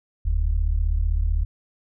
sine tone pair together, 40.36 / 76.1 Hz, E1 / D#2, -36 / -38 cents, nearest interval major seventh, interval 1098 cents, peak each -20 / -23 dBFS, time 0.25-1.45 s, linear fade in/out 10 ms, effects none

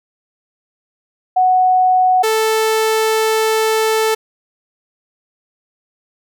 sine / sawtooth tone pair in turn, 740 / 440 Hz, F#5 / A4, 0 / 0 cents, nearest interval major sixth, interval 900 cents, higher first, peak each -9 dBFS, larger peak neither, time 1.36-2.23 / 2.23-4.15 s, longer second, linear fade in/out 10 ms, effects none

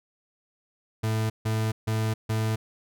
40% pulse tone bursts, 110 Hz, A2, in tune, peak -23 dBFS, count 4, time 1.03-2.56 s, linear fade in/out 10 ms, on 270 ms, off 150 ms, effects none

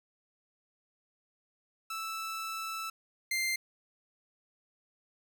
sawtooth tone pair in turn, 1318.5 / 2093 Hz, E6 / C7, 0 / 0 cents, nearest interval minor sixth, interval 800 cents, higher second, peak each -32 / -26 dBFS, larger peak second, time 1.9-2.9 / 3.31-3.56 s, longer first, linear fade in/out 5 ms, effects none

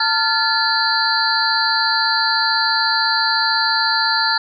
sine tone cluster, 896 / 1390 / 1729 / 4117 / 4577 Hz, A5 / F6 / A6 / C8 / D8, +31 / -9 / -31 / -29 / -45 cents, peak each -21 dBFS, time 0-4.38 s, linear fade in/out 5 ms, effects none

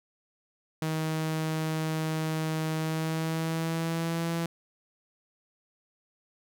sawtooth tone with pitch glide, 158.2 to 167.22 Hz, D#3 to E3, +29 to +25 cents, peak -24 dBFS, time 0.82-4.46 s, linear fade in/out 2 ms, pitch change +96 cents, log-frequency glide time 2.77-4.31 s, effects none

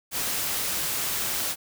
white noise, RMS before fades -28 dBFS, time 0.11-1.56 s, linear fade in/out 50 ms, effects none

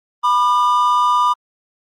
triangle tone pair together, 986.7 / 1204 Hz, B5 / D6, -2 / +43 cents, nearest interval minor third, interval 345 cents, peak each -13 dBFS, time 0.23-1.34 s, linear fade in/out 20 ms, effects Opus 32 kbps

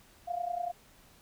sine tone with amplitude modulation, 701 Hz, F5, 6 cents sharp, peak -28 dBFS, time 0.27-0.72 s, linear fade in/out 20 ms, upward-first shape sine, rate 30.3 Hz, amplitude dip 80%, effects pink hiss -60 dBFS RMS until 1.21 s

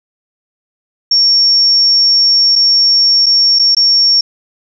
sine tone with dropouts, 5500 Hz, F8, 27 cents flat, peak -6 dBFS, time 1.11-4.21 s, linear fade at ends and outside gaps 5 ms, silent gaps 2.556-2.559 / 3.26-3.264 / 3.589-3.594 / 3.749-3.767 s, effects none

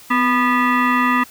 sine tone with frequency modulation, 484.3 Hz, B4, 34 cents flat, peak -13 dBFS, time 0.1-1.24 s, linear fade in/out 10 ms, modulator 736 Hz, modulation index 2.3, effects white hiss -43 dBFS RMS until 1.3 s

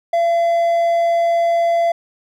triangle tone, 679 Hz, F5, 49 cents flat, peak -11 dBFS, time 0.13-1.92 s, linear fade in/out 5 ms, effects none

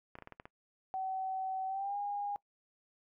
clicks, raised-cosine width 0.5 ms, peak -32 dBFS, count 7, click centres 0.154 / 0.187 / 0.223 / 0.274 / 0.323 / 0.399 / 0.455 s
sine tone with pitch glide, 760 to 814.5 Hz, F#5 to G#5, +46 to -34 cents, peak -34 dBFS, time 0.94-2.36 s, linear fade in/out 0 ms, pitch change +120 cents, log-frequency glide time 1.67-1.97 s
effects noise-tail reverb RT60 0.1 s tail -22 dB re dry

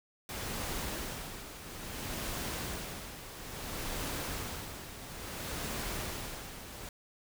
pink noise with tremolo, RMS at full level -37 dBFS, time 0.29-6.89 s, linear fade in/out 2 ms, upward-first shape sine, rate 0.59 Hz, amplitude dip 65%, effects none

